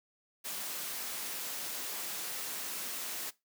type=high-pass noise; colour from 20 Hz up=white; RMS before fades=-39 dBFS; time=0.44-3.31 s; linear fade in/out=20 ms; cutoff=200 Hz; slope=12 dB/octave; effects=noise-tail reverb RT60 0.2 s tail -19 dB re dry